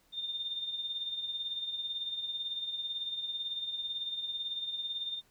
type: tone with tremolo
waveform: sine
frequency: 3622 Hz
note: A7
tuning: 49 cents sharp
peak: -32 dBFS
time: 0.12-5.22 s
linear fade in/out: 50 ms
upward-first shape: sine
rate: 18 Hz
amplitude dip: 55%
effects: pink hiss -68 dBFS RMS until 5.3 s